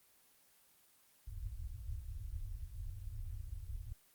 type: low-pass noise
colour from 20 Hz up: pink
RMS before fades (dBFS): -44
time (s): 1.27-3.93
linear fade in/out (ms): 10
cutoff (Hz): 110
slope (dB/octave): 96
effects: white hiss -68 dBFS RMS until 4.14 s + Opus 24 kbps